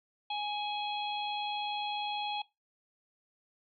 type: harmonic tone with a mistuned harmonic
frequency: 830.6 Hz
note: G#5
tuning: in tune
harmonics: 1 / 3 / 4 / 5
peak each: -34 / -41 / -38 / -45 dBFS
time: 0.3-2.42 s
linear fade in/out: 5 ms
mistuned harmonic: 3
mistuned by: +29 cents
effects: noise-tail reverb RT60 0.2 s tail -19 dB re dry + MP3 96 kbps